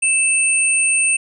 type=tone pair together; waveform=sine; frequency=2637 / 8870 Hz; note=E7 / C#9; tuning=0 / 0 cents; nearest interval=octave + major sixth; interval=2100 cents; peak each=-16 dBFS; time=0.02-1.17 s; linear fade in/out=10 ms; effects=none